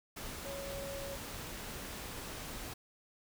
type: tone in noise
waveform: sine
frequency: 555 Hz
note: C#5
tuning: 2 cents sharp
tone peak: -42 dBFS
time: 0.45-1.16 s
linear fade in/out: 10 ms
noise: pink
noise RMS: -44 dBFS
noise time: 0.16-2.74 s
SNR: -1 dB
effects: none